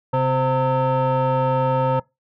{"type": "tone with frequency modulation", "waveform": "sine", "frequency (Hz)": 522, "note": "C5", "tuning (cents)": -4, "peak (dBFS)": -14, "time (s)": [0.13, 2], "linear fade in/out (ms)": 10, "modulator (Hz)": 389, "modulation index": 1.4, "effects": ["noise-tail reverb RT60 0.2 s tail -23 dB re dry", "tanh soft clip ceiling -15 dBFS"]}